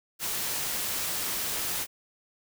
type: noise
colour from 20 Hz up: white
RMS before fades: -31 dBFS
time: 0.19-1.87 s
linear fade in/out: 50 ms
effects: none